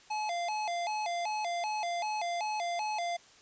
square tone with vibrato, 769 Hz, G5, 33 cents flat, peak -32 dBFS, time 0.1-3.17 s, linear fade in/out 10 ms, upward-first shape square, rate 2.6 Hz, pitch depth 180 cents each way, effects white hiss -58 dBFS RMS until 3.41 s + resampled to 16000 Hz

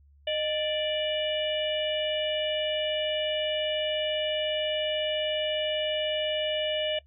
harmonic tone with a mistuned harmonic, 587.3 Hz, D5, in tune, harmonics 1 / 3 / 4 / 5 / 6, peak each -28 / -40 / -40 / -31 / -40 dBFS, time 0.27-6.99 s, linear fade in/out 5 ms, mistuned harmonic 1, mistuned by +80 cents, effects noise-tail reverb RT60 0.1 s tail -20 dB re dry + added 71 Hz sine -55 dBFS peak until 7.06 s

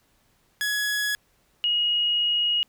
sawtooth / sine tone pair in turn, 1682 / 2886 Hz, G#6 / F#7, +22 / -44 cents, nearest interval major sixth, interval 934 cents, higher second, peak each -20 dBFS, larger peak neither, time 0.61-1.15 / 1.64-2.63 s, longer second, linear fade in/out 0 ms, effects pink hiss -65 dBFS RMS until 2.68 s

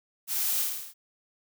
blue noise with echo, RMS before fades -30 dBFS, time 0.27-0.67 s, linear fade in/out 50 ms, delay 54 ms, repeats 5, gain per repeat -3 dB, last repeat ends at 0.94 s, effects none

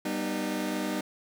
sawtooth chord, G augmented, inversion none, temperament just, 196 / 245 / 306.2 Hz, G3 / B3 / D#4, 0 / -14 / -28 cents, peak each -30 / -31 / -28 dBFS, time 0.05-1.01 s, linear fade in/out 5 ms, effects none

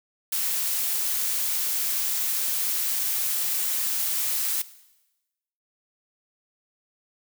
blue noise, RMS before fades -26 dBFS, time 0.32-4.62 s, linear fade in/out 5 ms, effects noise-tail reverb RT60 1.0 s tail -17 dB re dry

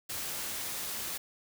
white noise, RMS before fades -37 dBFS, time 0.09-1.18 s, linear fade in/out 10 ms, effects none

